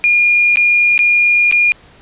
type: tone with dropouts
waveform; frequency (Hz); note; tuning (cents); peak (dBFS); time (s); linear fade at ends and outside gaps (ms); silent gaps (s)
sine; 2423; D#7; -47; -8; 0.04-1.72; 0; 0.558-0.571 / 0.978-0.991 / 1.512-1.524
effects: pink hiss -44 dBFS RMS until 2.01 s + resampled to 8000 Hz